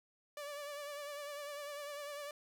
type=tone with vibrato; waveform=sawtooth; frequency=580 Hz; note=D5; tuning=22 cents flat; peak=-39 dBFS; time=0.37-2.31 s; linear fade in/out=2 ms; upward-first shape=triangle; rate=10 Hz; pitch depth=53 cents each way; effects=none